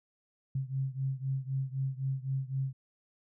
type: beating tone pair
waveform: sine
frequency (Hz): 132.6 / 136.5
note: C3 / C#3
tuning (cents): +23 / -26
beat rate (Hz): 3.9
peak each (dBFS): -33 / -35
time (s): 0.55-2.73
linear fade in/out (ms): 5
effects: none